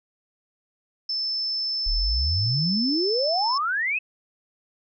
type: tone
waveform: sine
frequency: 5274 Hz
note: E8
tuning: in tune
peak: -24 dBFS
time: 1.09-3.58 s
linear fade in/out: 5 ms
type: exponential sweep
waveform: sine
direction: up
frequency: 32.7 to 2637 Hz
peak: -22 dBFS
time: 1.86-3.99 s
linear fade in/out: 10 ms
effects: none